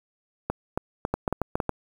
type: two click trains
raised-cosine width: 1 ms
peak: -10 / -11 dBFS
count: 5 / 5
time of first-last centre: 1.14-1.693 / 0.5-1.602 s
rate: 7.23 / 3.63 Hz
effects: 7-bit